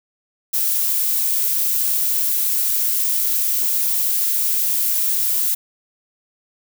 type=noise; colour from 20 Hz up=violet; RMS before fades=-19 dBFS; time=0.53-5.55 s; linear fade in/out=10 ms; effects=none